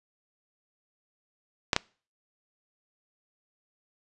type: clicks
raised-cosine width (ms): 0.2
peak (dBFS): -4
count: 2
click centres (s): 1.732 / 1.764
effects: noise-tail reverb RT60 0.4 s tail -25 dB re dry + resampled to 24000 Hz